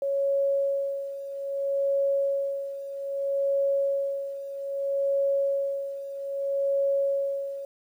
sine tone with tremolo, 554.4 Hz, C#5, in tune, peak -21 dBFS, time 0.02-7.65 s, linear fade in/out 2 ms, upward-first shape sine, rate 0.62 Hz, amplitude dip 75%, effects 10-bit

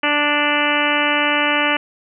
harmonic tone, 293.7 Hz, D4, in tune, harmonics 1 / 2 / 3 / 4 / 5 / 6 / 7 / 8 / 9 / 10, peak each -24 / -24 / -24 / -24 / -24 / -24 / -24 / -24 / -24 / -24 dBFS, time 0.03-1.77 s, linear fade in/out 5 ms, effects none

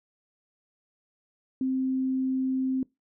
sine tone, 261.6 Hz, C4, in tune, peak -24 dBFS, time 1.61-2.83 s, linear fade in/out 2 ms, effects noise-tail reverb RT60 0.2 s tail -23 dB re dry

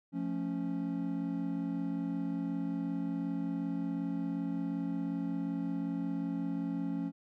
triangle chord, F augmented, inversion none, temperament equal, 174.61 / 220 / 277.2 Hz, F3 / A3 / C#4, 0 / 0 / 0 cents, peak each -35 / -38 / -33 dBFS, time 0.12-7.12 s, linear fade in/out 50 ms, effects none

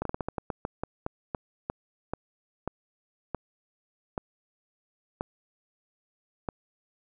slowing click train, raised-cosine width 1 ms, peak -16 dBFS, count 19, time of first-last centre 0.02-6.488 s, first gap 33 ms, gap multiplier 1.24, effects none

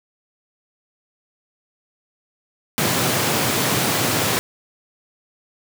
pink high-pass noise, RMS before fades -20 dBFS, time 2.78-4.39 s, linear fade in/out 0 ms, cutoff 100 Hz, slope 48 dB/octave, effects none

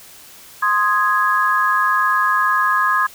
sine chord, Ab major, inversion first, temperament equal, 1046.5 / 1244.5 / 1661.2 Hz, C6 / Eb6 / Ab6, 0 / 0 / 0 cents, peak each -18 dBFS, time 0.62-3.07 s, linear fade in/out 10 ms, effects white hiss -42 dBFS RMS until 3.14 s

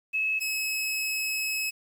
sine / sawtooth tone pair in turn, 2586 / 2573 Hz, E7 / E7, -34 / -43 cents, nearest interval unison, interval 9 cents, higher first, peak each -24 dBFS, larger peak neither, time 0.13-0.4 / 0.4-1.71 s, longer second, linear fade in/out 20 ms, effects 9-bit

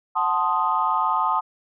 sine chord, F# diminished seventh, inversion none, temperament equal, 740 / 880 / 1046.5 / 1244.5 Hz, F#5 / A5 / C6 / Eb6, 0 / 0 / 0 / 0 cents, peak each -28 / -23 / -24 / -23 dBFS, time 0.15-1.41 s, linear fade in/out 20 ms, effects tanh soft clip ceiling -8 dBFS

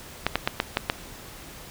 clicks, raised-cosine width 0.3 ms, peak -5 dBFS, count 6, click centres 0.266 / 0.356 / 0.475 / 0.601 / 0.771 / 0.899 s, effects pink hiss -43 dBFS RMS until 1.7 s

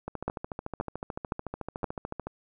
two click trains, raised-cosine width 1 ms, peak -20 / -15 dBFS, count 31 / 4, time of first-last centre 0.08-2.27 / 0.28-1.843 s, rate 13.7 / 1.92 Hz, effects none

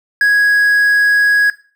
triangle tone with quantisation, 1661.2 Hz, G#6, in tune, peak -6 dBFS, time 0.21-1.5 s, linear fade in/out 2 ms, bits 6, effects noise-tail reverb RT60 0.4 s tail -18 dB re dry

